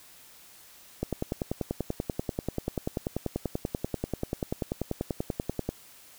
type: click train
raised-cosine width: 2 ms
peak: -15 dBFS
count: 49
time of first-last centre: 1.03-5.69 s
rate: 10.3 Hz
effects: white hiss -53 dBFS RMS until 6.18 s